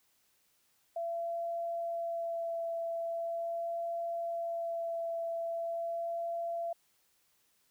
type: tone with vibrato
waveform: sine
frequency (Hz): 674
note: E5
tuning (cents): +38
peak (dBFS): -33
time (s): 0.96-6.73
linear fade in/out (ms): 5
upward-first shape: sine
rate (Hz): 0.41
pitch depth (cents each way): 12
effects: white hiss -72 dBFS RMS until 7.7 s